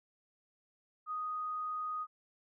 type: tone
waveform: sine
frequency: 1244.5 Hz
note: D#6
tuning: in tune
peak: -35 dBFS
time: 1.06-2.07 s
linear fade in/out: 50 ms
effects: none